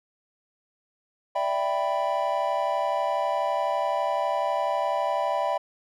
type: chord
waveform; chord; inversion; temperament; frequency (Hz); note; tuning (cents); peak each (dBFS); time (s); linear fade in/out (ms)
triangle; E minor seventh; third; equal; 587.3 / 659.3 / 784 / 987.8; D5 / E5 / G5 / B5; 0 / 0 / 0 / 0; -27; 1.35-5.58; 10
effects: none